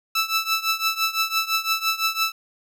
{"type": "tone with tremolo", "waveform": "15% pulse", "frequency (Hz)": 1318.5, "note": "E6", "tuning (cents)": 0, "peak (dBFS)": -11, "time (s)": [0.15, 2.32], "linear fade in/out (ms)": 5, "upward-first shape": "triangle", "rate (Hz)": 5.9, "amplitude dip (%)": 90, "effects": []}